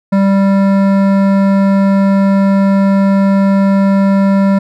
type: tone with hard clipping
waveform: sine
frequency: 196 Hz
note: G3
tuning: in tune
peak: -9 dBFS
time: 0.12-4.59 s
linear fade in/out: 10 ms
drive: 14 dB
effects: none